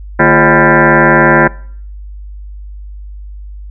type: tone with frequency modulation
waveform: sine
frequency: 615 Hz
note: D#5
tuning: 20 cents flat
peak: -4 dBFS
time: 0.19-1.48 s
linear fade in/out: 10 ms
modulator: 192 Hz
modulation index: 6.4
effects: noise-tail reverb RT60 0.6 s tail -24 dB re dry + added 50 Hz sine -25 dBFS peak until 3.7 s